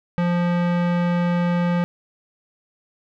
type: tone with low-pass filter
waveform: square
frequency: 174.61 Hz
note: F3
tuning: in tune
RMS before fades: -20 dBFS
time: 0.18-1.84 s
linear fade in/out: 0 ms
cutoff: 2200 Hz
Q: 0.86
effects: none